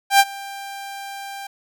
sawtooth tone with ADSR envelope, 792 Hz, G5, 18 cents sharp, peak -4 dBFS, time 0.1-1.47 s, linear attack 95 ms, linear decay 45 ms, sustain -23 dB, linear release 5 ms, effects none

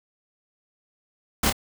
pink noise with echo, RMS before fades -22 dBFS, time 1.43-1.5 s, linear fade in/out 5 ms, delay 27 ms, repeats 1, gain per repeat -5 dB, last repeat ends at 1.527 s, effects none

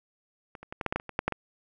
clicks, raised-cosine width 0.5 ms, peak -27 / -29 / -22 / -17 / -12 / -13 / -12 / -27 / -23 / -10 / -10 / -16 dBFS, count 12, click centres 0.552 / 0.63 / 0.725 / 0.812 / 0.863 / 0.925 / 0.96 / 0.999 / 1.093 / 1.191 / 1.28 / 1.323 s, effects none

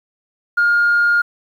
sine tone, 1417 Hz, F6, 25 cents sharp, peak -10 dBFS, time 0.57-1.22 s, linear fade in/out 10 ms, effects tanh soft clip ceiling -8 dBFS + 8-bit

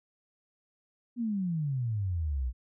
sine exponential sweep, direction down, 246.9 to 58.27 Hz, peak -28 dBFS, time 1.16-2.53 s, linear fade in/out 50 ms, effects none

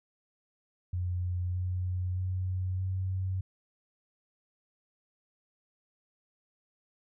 sine tone with pitch steps, 89.6 / 91.01 / 92.44 / 93.89 Hz, F2 / F#2 / F#2 / F#2, +45 / -28 / -1 / +26 cents, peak -29 dBFS, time 0.93-3.41 s, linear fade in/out 5 ms, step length 620 ms, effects none

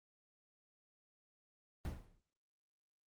brown noise with exponential decay, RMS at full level -37 dBFS, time 1.85-2.2 s, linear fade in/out 0 ms, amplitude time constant 74 ms, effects noise-tail reverb RT60 0.5 s tail -18 dB re dry + Opus 24 kbps

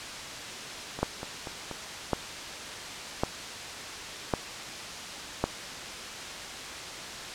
two click trains, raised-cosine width 1 ms, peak -22 / -10 dBFS, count 4 / 5, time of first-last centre 0.99-1.713 / 1.03-5.44 s, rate 4.15 / 0.907 Hz, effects white hiss -38 dBFS RMS until 7.34 s + low-pass 6000 Hz 12 dB/octave

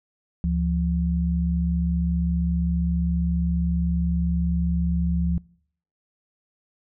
sine tone pair together, 72.5 / 172.44 Hz, D2 / F3, -22 / -22 cents, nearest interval octave + minor third, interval 1500 cents, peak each -23 dBFS, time 0.44-5.38 s, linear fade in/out 0 ms, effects noise-tail reverb RT60 0.6 s tail -24 dB re dry

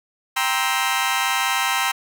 20% pulse chord, C dominant seventh, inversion second, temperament just, 784.9 / 941.9 / 1046.5 / 1308.1 Hz, G5 / Bb5 / C6 / E6, +2 / +18 / 0 / -14 cents, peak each -20 dBFS, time 0.36-1.92 s, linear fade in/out 10 ms, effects none

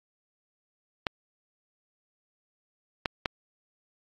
clicks, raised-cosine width 0.3 ms, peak -10 dBFS, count 3, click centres 1.068 / 3.058 / 3.258 s, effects AAC 48 kbps

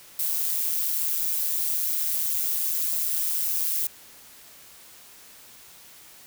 violet noise with amplitude modulation, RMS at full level -23 dBFS, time 0.19-3.87 s, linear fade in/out 2 ms, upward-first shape sine, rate 161 Hz, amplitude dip 65%, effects white hiss -49 dBFS RMS until 6.26 s

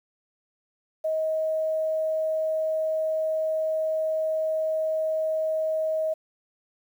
sine tone, 632 Hz, D#5, 27 cents sharp, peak -23 dBFS, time 1.04-6.14 s, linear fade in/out 10 ms, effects 9-bit

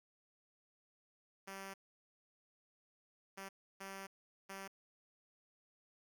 5% pulse tone bursts at uneven times, 194.3 Hz, G3, 15 cents flat, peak -35 dBFS, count 4, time 1.47-1.74 / 3.37-3.49 / 3.8-4.07 / 4.49-4.68 s, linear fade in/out 10 ms, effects 12-bit

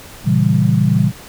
sine chord, A# diminished seventh, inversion none, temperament equal, 116.54 / 138.59 / 164.81 / 196 Hz, A#2 / C#3 / E3 / G3, 0 / 0 / 0 / 0 cents, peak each -16 dBFS, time 0.24-1.12 s, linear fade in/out 50 ms, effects pink hiss -37 dBFS RMS until 1.28 s

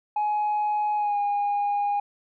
sine tone with pitch glide, 840 to 816.6 Hz, G#5 to G#5, +19 to -29 cents, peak -20 dBFS, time 0.16-2 s, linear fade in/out 5 ms, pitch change -48 cents, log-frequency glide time 0.96-1.18 s, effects tanh soft clip ceiling -20 dBFS

